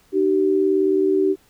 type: tone pair together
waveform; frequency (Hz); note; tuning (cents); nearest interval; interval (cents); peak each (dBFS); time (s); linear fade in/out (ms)
sine; 304.7 / 383.4; D#4 / G4; -36 / -38; major third; 398; -21 / -16; 0.12-1.36; 50
effects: pink hiss -57 dBFS RMS until 1.49 s